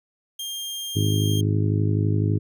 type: tone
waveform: sawtooth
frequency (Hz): 3204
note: G7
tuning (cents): +37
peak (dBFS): -26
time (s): 0.39-1.41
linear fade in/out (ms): 5
type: harmonic tone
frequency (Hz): 51.91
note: G#1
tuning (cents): 0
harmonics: 2 / 3 / 4 / 5 / 6 / 7 / 8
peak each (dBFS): -20 / -26 / -34 / -31 / -29 / -36 / -33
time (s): 0.95-2.39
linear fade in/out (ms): 20
effects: none